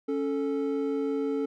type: tone pair together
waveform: triangle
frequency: 277.2 / 440 Hz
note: C#4 / A4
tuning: 0 / 0 cents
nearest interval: minor sixth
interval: 800 cents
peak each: -27 dBFS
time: 0.08-1.46 s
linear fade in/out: 10 ms
effects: none